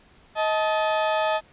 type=tone pair together; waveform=35% pulse; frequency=631 / 870 Hz; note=D#5 / A5; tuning=+24 / -20 cents; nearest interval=tritone; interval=556 cents; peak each=-21 / -23 dBFS; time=0.35-1.41 s; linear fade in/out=50 ms; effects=pink hiss -55 dBFS RMS until 1.52 s + resampled to 8000 Hz